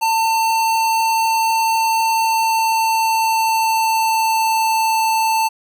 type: tone with pitch glide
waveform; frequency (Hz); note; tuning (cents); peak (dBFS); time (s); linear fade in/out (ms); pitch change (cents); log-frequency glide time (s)
square; 898 to 889.2; A5 to A5; +35 to +18; -15; 0.01-5.49; 20; -17; 2.14-4.78
effects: none

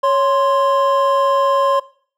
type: tone pair together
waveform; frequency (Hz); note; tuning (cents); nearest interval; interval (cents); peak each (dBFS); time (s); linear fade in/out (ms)
triangle; 554.4 / 1047.4; C#5 / C6; 0 / +1; major seventh; 1101; -13; 0.03-1.8; 10
effects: noise-tail reverb RT60 0.5 s tail -20 dB re dry

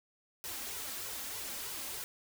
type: noise with flanger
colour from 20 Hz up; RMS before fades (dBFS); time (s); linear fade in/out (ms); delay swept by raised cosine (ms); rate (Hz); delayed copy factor
white; -41; 0.44-2.04; 0; 2 to 3.8; 3.2; +0.55
effects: none

